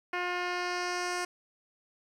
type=tone with low-pass filter sweep; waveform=10% pulse; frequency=356.6 Hz; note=F4; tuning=36 cents sharp; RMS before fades=-33 dBFS; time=0.13-1.25 s; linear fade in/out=5 ms; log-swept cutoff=2700 to 8000 Hz; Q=1.5; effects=10-bit